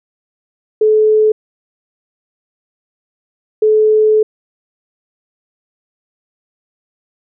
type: tone pair in turn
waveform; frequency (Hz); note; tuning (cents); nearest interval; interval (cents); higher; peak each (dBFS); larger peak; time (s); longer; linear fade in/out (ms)
sine; 431.1 / 431.1; A4 / A4; -35 / -35; unison; 0; neither; -7; neither; 0.81-1.32 / 3.62-4.23; second; 5
effects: none